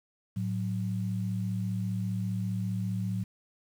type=tone pair together; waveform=sine; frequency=110 / 185 Hz; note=A2 / F#3; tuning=0 / 0 cents; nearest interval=major sixth; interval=900 cents; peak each=-31 / -32 dBFS; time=0.36-3.24 s; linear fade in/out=10 ms; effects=9-bit